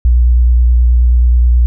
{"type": "tone with vibrato", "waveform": "sine", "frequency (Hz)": 60.3, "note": "B1", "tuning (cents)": -41, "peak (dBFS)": -5, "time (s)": [0.05, 1.66], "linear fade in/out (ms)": 0, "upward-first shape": "sine", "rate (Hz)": 9.4, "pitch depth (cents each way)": 25, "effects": []}